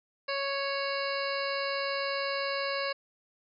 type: harmonic tone with a mistuned harmonic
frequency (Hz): 554.4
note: C#5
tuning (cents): 0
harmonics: 1 / 2 / 3 / 4 / 5 / 7 / 8 / 9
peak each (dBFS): -33 / -36 / -38 / -39 / -40 / -41 / -42 / -43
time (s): 0.28-2.93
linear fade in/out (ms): 10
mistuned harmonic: 7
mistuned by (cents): +62
effects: none